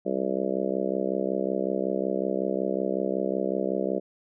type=harmonic tone; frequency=65.4 Hz; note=C2; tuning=in tune; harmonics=3 / 4 / 5 / 6 / 7 / 8 / 9 / 10; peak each=-32 / -37 / -32 / -31 / -33 / -33 / -32 / -37 dBFS; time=0.05-4 s; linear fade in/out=20 ms; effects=none